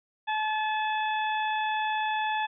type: harmonic tone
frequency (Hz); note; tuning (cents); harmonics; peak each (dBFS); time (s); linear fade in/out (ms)
862; A5; -36; 1 / 2 / 3 / 4; -27 / -33 / -37 / -39; 0.27-2.47; 20
effects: none